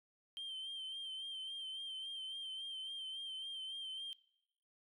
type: tone with vibrato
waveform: sine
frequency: 3136 Hz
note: G7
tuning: in tune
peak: -40 dBFS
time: 0.37-4.13 s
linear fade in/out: 0 ms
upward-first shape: sine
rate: 3.6 Hz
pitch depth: 40 cents each way
effects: noise-tail reverb RT60 0.8 s tail -23 dB re dry + tanh soft clip ceiling -41 dBFS